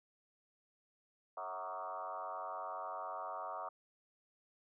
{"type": "tone with frequency modulation", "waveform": "sine", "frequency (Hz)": 932.3, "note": "A#5", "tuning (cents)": 0, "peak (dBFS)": -40, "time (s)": [1.37, 3.69], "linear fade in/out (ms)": 5, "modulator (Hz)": 94.2, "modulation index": 3.6, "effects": []}